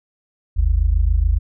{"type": "tone pair together", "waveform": "sine", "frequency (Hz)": [48.95, 76], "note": ["G1", "D#2"], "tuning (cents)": [-2, -40], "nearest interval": "minor sixth", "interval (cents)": 762, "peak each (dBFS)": [-15, -17], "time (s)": [0.56, 1.39], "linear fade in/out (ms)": 20, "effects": []}